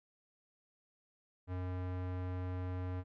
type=tone with low-pass filter; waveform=square; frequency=91.2 Hz; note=F#2; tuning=24 cents flat; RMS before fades=-39 dBFS; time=1.47-3.04 s; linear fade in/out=50 ms; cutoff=1700 Hz; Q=0.67; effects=none